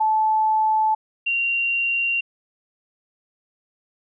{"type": "tone pair in turn", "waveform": "sine", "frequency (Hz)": [870, 2762], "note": ["A5", "F7"], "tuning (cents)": [-20, -20], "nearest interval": "octave + minor sixth", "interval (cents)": 2000, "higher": "second", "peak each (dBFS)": [-16, -19], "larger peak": "first", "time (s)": [[0, 0.95], [1.26, 2.21]], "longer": "neither", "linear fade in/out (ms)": 10, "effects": []}